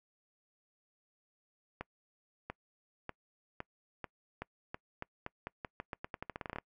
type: accelerating click train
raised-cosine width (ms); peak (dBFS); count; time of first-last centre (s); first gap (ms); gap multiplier
0.5; -24; 24; 1.81-6.585; 690; 0.86
effects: noise-tail reverb RT60 0.1 s tail -25 dB re dry